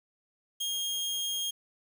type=tone; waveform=sawtooth; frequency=3241 Hz; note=G#7; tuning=43 cents flat; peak=-27 dBFS; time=0.6-1.51 s; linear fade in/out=10 ms; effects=9-bit